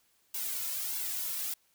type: noise with flanger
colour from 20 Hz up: blue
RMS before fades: -35 dBFS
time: 0.34-1.54 s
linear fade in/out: 5 ms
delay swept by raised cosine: 1.6 to 2.6 ms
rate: 1.6 Hz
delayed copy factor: -0.85
effects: white hiss -70 dBFS RMS until 1.74 s